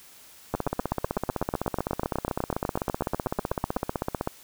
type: two click trains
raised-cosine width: 1 ms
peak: -12 / -12 dBFS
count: 27 / 60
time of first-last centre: 0.55-3.764 / 0.54-4.274 s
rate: 8.09 / 15.8 Hz
effects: white hiss -51 dBFS RMS until 4.43 s